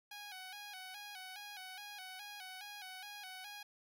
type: tone with vibrato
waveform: 10% pulse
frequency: 785 Hz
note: G5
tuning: 2 cents sharp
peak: -39 dBFS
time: 0.11-3.63 s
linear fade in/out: 5 ms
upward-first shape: square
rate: 2.4 Hz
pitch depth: 84 cents each way
effects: none

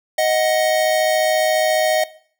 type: tone pair together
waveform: square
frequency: 626 / 740.4 Hz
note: D#5 / F#5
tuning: +10 / +1 cents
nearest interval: minor third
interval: 291 cents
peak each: -17 / -21 dBFS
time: 0.18-2.04 s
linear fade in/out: 5 ms
effects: noise-tail reverb RT60 0.5 s tail -18 dB re dry

